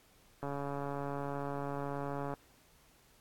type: click train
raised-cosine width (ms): 1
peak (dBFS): -25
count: 270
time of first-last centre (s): 0.43-2.338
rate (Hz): 141
effects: pink hiss -65 dBFS RMS until 3.2 s + AAC 64 kbps